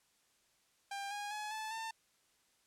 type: tone with pitch steps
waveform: sawtooth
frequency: 797 / 820.8 / 845.4 / 870.6 / 896.7 Hz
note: G5 / G#5 / G#5 / A5 / A5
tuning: +28 / -21 / +31 / -19 / +33 cents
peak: -36 dBFS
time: 0.91-1.91 s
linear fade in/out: 5 ms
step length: 200 ms
effects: white hiss -73 dBFS RMS until 2.66 s + low-pass 10000 Hz 12 dB/octave